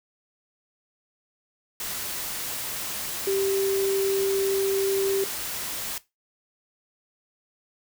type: tone in noise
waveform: sine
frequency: 390.5 Hz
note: G4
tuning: 7 cents flat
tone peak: -22 dBFS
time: 3.27-5.24 s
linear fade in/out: 2 ms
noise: white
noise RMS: -32 dBFS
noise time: 1.8-5.98 s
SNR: +7 dB
effects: noise-tail reverb RT60 0.2 s tail -17 dB re dry